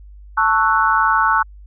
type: chord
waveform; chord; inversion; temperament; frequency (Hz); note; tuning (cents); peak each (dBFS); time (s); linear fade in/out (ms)
sine; F# minor seventh; first; equal with one note detuned; 885.6 / 1108.7 / 1318.5 / 1480; A5 / C#6 / E6 / F#6; +11 / 0 / 0 / 0; -18; 0.37-1.43; 10
effects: added 50 Hz sine -37 dBFS peak until 1.66 s